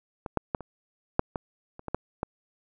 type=clicks; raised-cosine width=1 ms; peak=-20 / -10 / -12 / -25 / -6 / -16 / -28 / -20 / -12 / -14 dBFS; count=10; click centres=0.262 / 0.373 / 0.548 / 0.607 / 1.194 / 1.358 / 1.794 / 1.883 / 1.946 / 2.231 s; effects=none